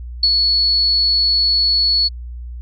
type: tone with ADSR envelope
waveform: sine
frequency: 4400 Hz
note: C#8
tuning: 14 cents flat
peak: -9 dBFS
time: 0.23-2.09 s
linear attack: 4 ms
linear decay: 55 ms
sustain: -3 dB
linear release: 24 ms
effects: added 60 Hz sine -27 dBFS peak until 2.61 s